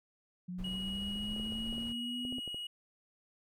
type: linear sweep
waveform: sine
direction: up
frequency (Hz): 178 to 254.1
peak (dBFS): -38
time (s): 0.48-2.4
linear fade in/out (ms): 10
type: noise with tremolo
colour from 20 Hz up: brown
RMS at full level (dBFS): -45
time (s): 0.58-1.93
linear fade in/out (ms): 10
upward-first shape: triangle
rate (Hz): 14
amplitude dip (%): 25
type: tone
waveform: triangle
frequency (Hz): 2900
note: F#7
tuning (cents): -35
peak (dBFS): -37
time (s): 0.64-2.67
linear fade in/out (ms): 5
type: clicks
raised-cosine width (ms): 2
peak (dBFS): -33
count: 10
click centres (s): 1.363 / 1.398 / 1.522 / 1.727 / 1.781 / 2.251 / 2.325 / 2.384 / 2.477 / 2.545
effects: none